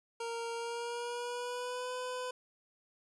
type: tone with pitch glide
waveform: 25% pulse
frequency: 463.9 to 503 Hz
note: A#4 to B4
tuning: -8 to +32 cents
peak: -33 dBFS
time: 0.2-2.31 s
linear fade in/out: 5 ms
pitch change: +140 cents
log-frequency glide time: 0.54-1.93 s
effects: resampled to 24000 Hz + 12-bit